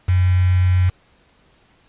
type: tone with quantisation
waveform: sine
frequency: 90.8 Hz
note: F#2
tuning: 32 cents flat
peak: -12 dBFS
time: 0.08-0.9 s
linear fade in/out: 10 ms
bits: 5
effects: pink hiss -56 dBFS RMS until 1.88 s + resampled to 8000 Hz